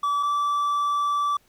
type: tone pair in turn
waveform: triangle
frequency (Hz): 1151 / 1160.3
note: D6 / D6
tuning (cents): -35 / -21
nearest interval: unison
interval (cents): 14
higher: second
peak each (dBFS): -19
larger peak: neither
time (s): 0.03-0.23 / 0.23-1.37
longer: second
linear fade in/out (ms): 5
effects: pink hiss -62 dBFS RMS until 1.48 s